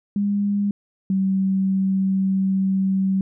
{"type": "tone pair in turn", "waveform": "sine", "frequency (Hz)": [202.7, 191.79], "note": ["G#3", "G3"], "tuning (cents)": [-42, -38], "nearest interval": "minor second", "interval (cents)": 96, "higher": "first", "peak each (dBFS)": [-18, -17], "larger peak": "second", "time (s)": [[0.16, 0.71], [1.1, 3.21]], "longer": "second", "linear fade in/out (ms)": 2, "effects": []}